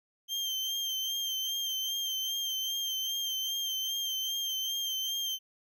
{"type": "tone with vibrato", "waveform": "35% pulse", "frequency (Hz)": 3150, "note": "G7", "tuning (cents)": 8, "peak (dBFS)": -29, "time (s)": [0.28, 5.39], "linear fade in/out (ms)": 50, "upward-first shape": "sine", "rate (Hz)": 2.5, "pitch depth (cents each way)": 33, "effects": []}